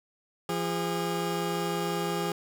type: tone pair together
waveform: 20% pulse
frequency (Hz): 171.5 / 408.7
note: F3 / G#4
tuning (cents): -31 / -28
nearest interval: octave + minor third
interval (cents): 1503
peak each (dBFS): -26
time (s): 0.49-2.32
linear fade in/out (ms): 2
effects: none